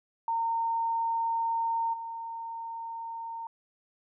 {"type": "tone with level steps", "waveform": "sine", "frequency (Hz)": 916, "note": "A#5", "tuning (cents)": -31, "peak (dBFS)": [-26, -35], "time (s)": [0.28, 3.47], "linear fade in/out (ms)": 2, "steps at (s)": 1.93, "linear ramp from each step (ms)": 10, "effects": []}